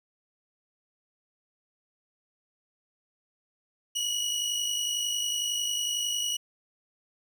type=tone pair together; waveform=25% pulse; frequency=2908 / 2959 Hz; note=F#7 / F#7; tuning=-31 / -1 cents; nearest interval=unison; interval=30 cents; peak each=-25 / -31 dBFS; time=3.95-6.37 s; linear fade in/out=10 ms; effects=none